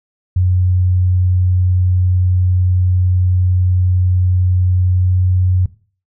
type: tone with pitch glide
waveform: sine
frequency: 91.1 to 91.63 Hz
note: F#2 to F#2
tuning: -26 to -16 cents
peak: -10 dBFS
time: 0.36-5.66 s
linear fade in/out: 5 ms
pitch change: +10 cents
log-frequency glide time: 4.92-5.16 s
effects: noise-tail reverb RT60 0.4 s tail -17 dB re dry